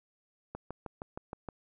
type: click train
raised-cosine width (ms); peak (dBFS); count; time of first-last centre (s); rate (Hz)
1; -25; 7; 0.55-1.488; 6.4
effects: none